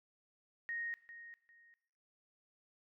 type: tone with echo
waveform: sine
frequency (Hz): 1864.7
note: A#6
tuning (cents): 0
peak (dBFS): -38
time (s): 0.69-0.94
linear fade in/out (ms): 0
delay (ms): 400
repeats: 2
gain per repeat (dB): -12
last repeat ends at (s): 1.74
effects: noise-tail reverb RT60 0.9 s tail -17 dB re dry